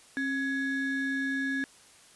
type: ring-modulated tone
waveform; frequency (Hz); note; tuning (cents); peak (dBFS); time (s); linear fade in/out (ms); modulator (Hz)
triangle; 973; B5; -26; -23; 0.17-1.64; 0; 704
effects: white hiss -56 dBFS RMS until 2.15 s + resampled to 24000 Hz